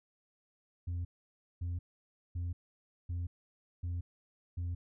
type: tone bursts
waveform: sine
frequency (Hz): 87.2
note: F2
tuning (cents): -2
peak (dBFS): -31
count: 6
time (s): 0.87-4.75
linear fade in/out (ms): 10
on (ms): 180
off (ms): 560
effects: tanh soft clip ceiling -33 dBFS